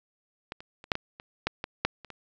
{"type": "clicks", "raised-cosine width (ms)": 0.3, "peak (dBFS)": [-19, -28, -30, -8, -15, -26, -10, -16, -7, -28, -25], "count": 11, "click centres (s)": [0.521, 0.605, 0.841, 0.918, 0.954, 1.199, 1.47, 1.641, 1.85, 2.047, 2.103], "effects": ["resampled to 16000 Hz", "8-bit"]}